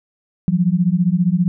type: beating tone pair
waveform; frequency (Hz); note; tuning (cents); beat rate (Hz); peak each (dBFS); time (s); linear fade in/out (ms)
sine; 170 / 185; F3 / F#3; -46 / 0; 15; -16; 0.48-1.48; 0
effects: none